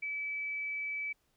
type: tone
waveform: sine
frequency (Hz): 2300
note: D7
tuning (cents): -37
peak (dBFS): -34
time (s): 0.02-1.13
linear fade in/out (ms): 10
effects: pink hiss -75 dBFS RMS until 1.36 s